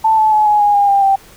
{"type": "tone with pitch steps", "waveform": "sine", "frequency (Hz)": [883, 867.8, 852.9, 838.3, 823.9, 809.7, 795.8, 782.1], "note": ["A5", "A5", "G#5", "G#5", "G#5", "G#5", "G5", "G5"], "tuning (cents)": [6, -24, 46, 16, -14, -44, 26, -4], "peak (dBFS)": -8, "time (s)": [0.04, 1.16], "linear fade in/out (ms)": 10, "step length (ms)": 140, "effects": ["pink hiss -42 dBFS RMS until 1.36 s"]}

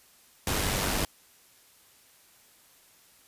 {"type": "noise with amplitude modulation", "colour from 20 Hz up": "pink", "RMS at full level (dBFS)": -26, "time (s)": [0.47, 1.05], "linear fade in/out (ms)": 2, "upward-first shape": "sine", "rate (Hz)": 97.5, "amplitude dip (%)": 45, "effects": ["white hiss -59 dBFS RMS until 3.27 s", "resampled to 32000 Hz"]}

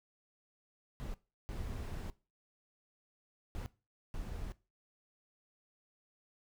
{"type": "noise bursts at uneven times", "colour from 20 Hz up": "brown", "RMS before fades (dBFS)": -41, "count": 4, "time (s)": [[1, 1.14], [1.49, 2.1], [3.55, 3.66], [4.14, 4.52]], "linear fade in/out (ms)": 0, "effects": ["noise-tail reverb RT60 0.3 s tail -19 dB re dry"]}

